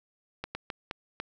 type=slowing click train; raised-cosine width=0.3 ms; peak=-18 dBFS; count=5; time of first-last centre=0.44-1.2 s; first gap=110 ms; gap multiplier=1.38; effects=none